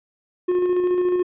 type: tone with tremolo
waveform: triangle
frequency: 359.6 Hz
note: F#4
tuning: 49 cents flat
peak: -14 dBFS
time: 0.48-1.23 s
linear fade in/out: 10 ms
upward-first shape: square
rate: 14 Hz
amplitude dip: 30%
effects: resampled to 8000 Hz